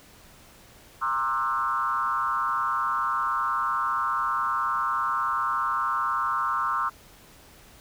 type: tone with frequency modulation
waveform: sine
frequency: 1200 Hz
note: D6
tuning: 37 cents sharp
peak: -23 dBFS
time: 1.01-6.9 s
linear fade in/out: 20 ms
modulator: 130 Hz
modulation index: 1.6
effects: pink hiss -52 dBFS RMS until 7.8 s